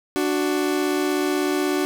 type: tone pair together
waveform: 40% pulse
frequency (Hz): 293.7 / 370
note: D4 / F#4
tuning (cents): 0 / 0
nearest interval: major third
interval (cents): 400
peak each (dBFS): -22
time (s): 0.16-1.85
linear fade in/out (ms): 0
effects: none